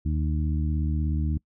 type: harmonic tone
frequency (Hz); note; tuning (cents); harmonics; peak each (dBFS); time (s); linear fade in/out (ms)
76.6; D#2; -27; 1 / 2 / 3 / 4; -24 / -30 / -34 / -36; 0.05-1.38; 10
effects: noise-tail reverb RT60 0.1 s tail -25 dB re dry